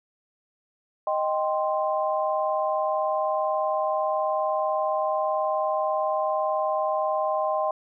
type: chord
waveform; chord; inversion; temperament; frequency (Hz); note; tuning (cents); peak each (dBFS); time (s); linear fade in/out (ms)
sine; C minor; first; equal; 622.3 / 784 / 1046.5; Eb5 / G5 / C6; 0 / 0 / 0; -25 / -28 / -28; 1.07-7.71; 2
effects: none